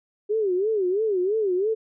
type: tone with vibrato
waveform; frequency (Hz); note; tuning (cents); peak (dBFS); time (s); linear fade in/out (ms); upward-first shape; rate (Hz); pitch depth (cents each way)
sine; 399.2; G4; +32; -20; 0.29-1.75; 20; sine; 3; 190
effects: none